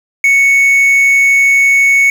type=tone with quantisation; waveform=triangle; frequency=2217 Hz; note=C#7; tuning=in tune; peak=-4 dBFS; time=0.24-2.1 s; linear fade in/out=2 ms; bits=5; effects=none